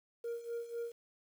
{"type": "tone with tremolo", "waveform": "sine", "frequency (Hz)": 468.7, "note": "A#4", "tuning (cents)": 9, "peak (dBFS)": -33, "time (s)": [0.24, 0.92], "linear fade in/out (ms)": 5, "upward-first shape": "sine", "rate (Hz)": 4, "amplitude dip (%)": 80, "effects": ["tanh soft clip ceiling -35 dBFS", "10-bit"]}